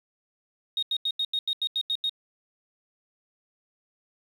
sine tone bursts, 3729 Hz, A#7, in tune, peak -23 dBFS, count 10, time 0.77-2.095 s, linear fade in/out 2 ms, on 56 ms, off 85 ms, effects tanh soft clip ceiling -19 dBFS + 9-bit

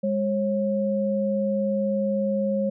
sine tone pair together, 204.3 / 544 Hz, G#3 / C#5, -28 / -33 cents, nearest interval octave + perfect fourth, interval 1695 cents, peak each -24 / -24 dBFS, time 0.03-2.7 s, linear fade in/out 10 ms, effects none

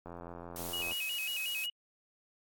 click train, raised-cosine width 1 ms, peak -31 dBFS, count 75, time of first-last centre 0.06-0.919 s, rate 86.1 Hz
blue noise, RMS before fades -42 dBFS, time 0.56-1.66 s, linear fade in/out 0 ms
sine tone with vibrato, 2720 Hz, F7, 46 cents flat, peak -34 dBFS, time 0.73-1.7 s, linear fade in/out 5 ms, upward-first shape square, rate 5.5 Hz, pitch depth 110 cents each way
effects AAC 64 kbps

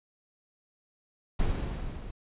brown noise with level ramp, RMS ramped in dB -26 to -41 dBFS, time 1.39-2.11 s, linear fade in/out 5 ms, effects resampled to 8000 Hz

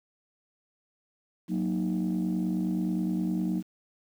sine chord, D# minor, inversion first, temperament equal with one note detuned, 183.51 / 233.1 / 311.1 Hz, F#3 / A#3 / D#4, -14 / 0 / 0 cents, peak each -27 / -31 / -30 dBFS, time 1.48-3.63 s, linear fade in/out 50 ms, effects tanh soft clip ceiling -21 dBFS + 9-bit

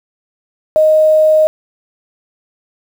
sine tone with quantisation, 622.3 Hz, D#5, in tune, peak -6 dBFS, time 0.76-1.47 s, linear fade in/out 0 ms, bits 6, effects none

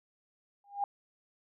sine tone with exponential growth, 807 Hz, G#5, 50 cents flat, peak -25 dBFS, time 0.64-0.84 s, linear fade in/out 2 ms, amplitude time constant 42 ms, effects none

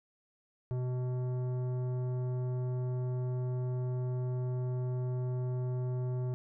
sine tone with tanh clipping, 125.8 Hz, B2, 32 cents sharp, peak -33 dBFS, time 0.71-6.34 s, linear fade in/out 0 ms, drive 13 dB, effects none

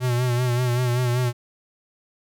square tone with vibrato, 123.47 Hz, B2, in tune, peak -20 dBFS, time 0-1.33 s, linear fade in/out 50 ms, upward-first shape sine, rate 5.2 Hz, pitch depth 50 cents each way, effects none

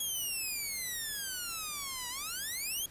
5% pulse exponential two-way sweep, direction down then up, 3347 to 959 to 3347 Hz, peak -25 dBFS, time 0-2.86 s, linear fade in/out 5 ms, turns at 2.09 s, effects pink hiss -55 dBFS RMS until 2.9 s + resampled to 32000 Hz

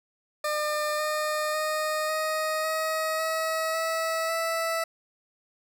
20% pulse tone with pitch steps, 602 / 609.7 / 617.5 / 625.4 / 633.4 / 641.5 / 649.7 / 658 Hz, D5 / D#5 / D#5 / D#5 / D#5 / E5 / E5 / E5, +43 / -35 / -13 / +9 / +31 / -47 / -25 / -3 cents, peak -21 dBFS, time 0.44-4.84 s, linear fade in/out 5 ms, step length 550 ms, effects none

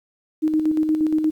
sine tone with tremolo, 311.1 Hz, D#4, in tune, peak -15 dBFS, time 0.42-1.31 s, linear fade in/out 20 ms, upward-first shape square, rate 8.5 Hz, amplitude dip 45%, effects 9-bit

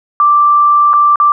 sine tone with dropouts, 1174.7 Hz, D6, in tune, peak -5 dBFS, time 0.2-1.32 s, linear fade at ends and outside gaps 1 ms, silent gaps 0.933-0.938 / 1.158-1.2 s, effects none

